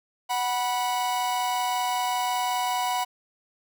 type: tone pair together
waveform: 45% pulse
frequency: 741 / 979.6 Hz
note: F#5 / B5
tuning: +2 / -14 cents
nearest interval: perfect fourth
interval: 484 cents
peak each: -27 dBFS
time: 0.29-3.05 s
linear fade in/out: 20 ms
effects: none